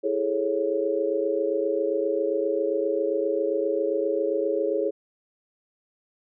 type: chord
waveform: sine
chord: A major seventh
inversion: second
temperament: just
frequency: 330 / 412.5 / 440 / 550 Hz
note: E4 / G#4 / A4 / C#5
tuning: +2 / -12 / 0 / -14 cents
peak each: -30 / -26 / -29 / -27 dBFS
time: 0.03-4.91 s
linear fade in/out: 20 ms
effects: none